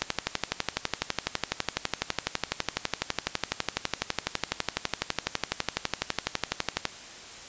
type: click train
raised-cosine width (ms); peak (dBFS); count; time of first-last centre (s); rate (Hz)
0.2; -7; 83; 0.02-6.853; 12
effects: white hiss -44 dBFS RMS until 7.48 s + resampled to 16000 Hz